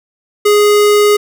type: tone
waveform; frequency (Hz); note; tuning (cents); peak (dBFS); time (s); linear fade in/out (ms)
square; 415.3; G#4; 0; -7; 0.45-1.17; 10
effects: none